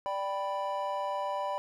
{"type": "chord", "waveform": "triangle", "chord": "G major", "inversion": "second", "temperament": "equal", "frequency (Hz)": [587.3, 784, 987.8], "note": ["D5", "G5", "B5"], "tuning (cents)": [0, 0, 0], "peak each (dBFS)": [-33, -35, -32], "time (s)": [0.06, 1.58], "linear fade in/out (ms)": 0, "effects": []}